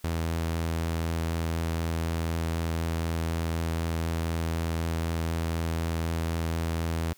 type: tone with vibrato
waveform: sawtooth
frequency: 82.41 Hz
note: E2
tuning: in tune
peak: -23 dBFS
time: 0.04-7.13 s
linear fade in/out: 0 ms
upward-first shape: sine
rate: 4 Hz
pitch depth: 9 cents each way
effects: white hiss -58 dBFS RMS until 7.17 s